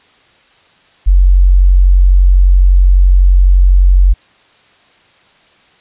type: tone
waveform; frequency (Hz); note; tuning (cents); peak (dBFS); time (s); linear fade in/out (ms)
sine; 45.93; F#1; -12; -3; 1.06-4.14; 20
effects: white hiss -48 dBFS RMS until 5.8 s + resampled to 8000 Hz